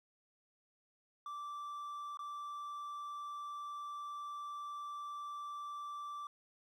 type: tone with dropouts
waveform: triangle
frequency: 1169 Hz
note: D6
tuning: 8 cents flat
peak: -40 dBFS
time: 1.26-6.27 s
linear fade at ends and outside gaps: 2 ms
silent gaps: 2.172-2.191 s
effects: 13-bit